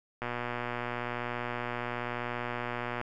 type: click train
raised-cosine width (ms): 0.5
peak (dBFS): -19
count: 339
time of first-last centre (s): 0.22-3.013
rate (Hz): 121
effects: none